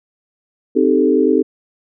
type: chord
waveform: sine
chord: A half-diminished seventh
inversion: first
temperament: equal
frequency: 261.6 / 311.1 / 392 / 440 Hz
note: C4 / Eb4 / G4 / A4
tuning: 0 / 0 / 0 / 0 cents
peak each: -16 dBFS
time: 0.75-1.43 s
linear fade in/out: 20 ms
effects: none